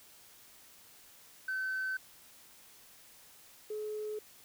sine tone pair in turn, 1530 / 425.9 Hz, G6 / G#4, -42 / +44 cents, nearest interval octave + minor seventh, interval 2214 cents, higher first, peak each -31 / -35 dBFS, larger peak first, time 1.48-1.97 / 3.7-4.19 s, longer neither, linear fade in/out 5 ms, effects tanh soft clip ceiling -30 dBFS + white hiss -58 dBFS RMS until 4.44 s

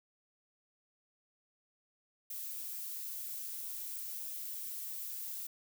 violet noise, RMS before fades -42 dBFS, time 2.3-5.47 s, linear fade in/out 5 ms, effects none

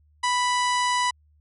harmonic tone with a mistuned harmonic, 988 Hz, B5, in tune, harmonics 1 / 2 / 3 / 4 / 5 / 6 / 7 / 8 / 9 / 10, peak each -22 / -28 / -32 / -34 / -36 / -38 / -39 / -40 / -41 / -42 dBFS, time 0.23-1.11 s, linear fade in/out 10 ms, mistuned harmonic 8, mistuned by -18 cents, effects added 75 Hz sine -57 dBFS peak until 1.4 s

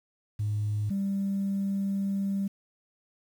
sine tone pair in turn, 104.9 / 196.94 Hz, G#2 / G3, +18 / +8 cents, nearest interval major seventh, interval 1090 cents, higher second, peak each -25 dBFS, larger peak neither, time 0.39-0.9 / 0.9-2.48 s, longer second, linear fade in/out 10 ms, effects tanh soft clip ceiling -22 dBFS + 9-bit

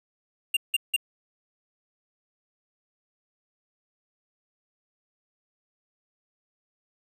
square tone bursts, 2794 Hz, F7, in tune, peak -21 dBFS, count 3, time 0.54-0.964 s, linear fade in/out 5 ms, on 28 ms, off 170 ms, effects resampled to 32000 Hz

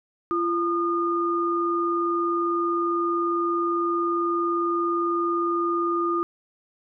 sine tone pair together, 341.9 / 1219.6 Hz, F4 / D#6, -37 / -35 cents, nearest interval octave + minor seventh, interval 2202 cents, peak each -24 dBFS, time 0.31-6.23 s, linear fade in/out 0 ms, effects none

